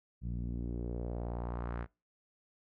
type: tone with low-pass filter sweep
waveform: sawtooth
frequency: 59.1 Hz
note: A#1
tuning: 24 cents sharp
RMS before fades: -38 dBFS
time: 0.21-1.87 s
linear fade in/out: 50 ms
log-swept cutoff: 160 to 1700 Hz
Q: 1.9
effects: noise-tail reverb RT60 0.3 s tail -25 dB re dry